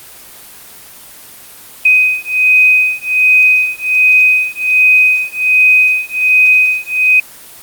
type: beating tone pair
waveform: sine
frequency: 2508 / 2509.3 Hz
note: D#7 / D#7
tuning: +13 / +14 cents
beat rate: 1.3 Hz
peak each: -10 dBFS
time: 1.85-7.2 s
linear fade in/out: 5 ms
effects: white hiss -35 dBFS RMS until 7.62 s + Opus 24 kbps